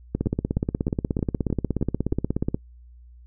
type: two click trains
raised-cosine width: 3 ms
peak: -13 / -10 dBFS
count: 7 / 41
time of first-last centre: 0.26-2.123 / 0.15-2.545 s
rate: 3.22 / 16.7 Hz
effects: noise-tail reverb RT60 0.1 s tail -25 dB re dry + added 60 Hz sine -45 dBFS peak until 3.26 s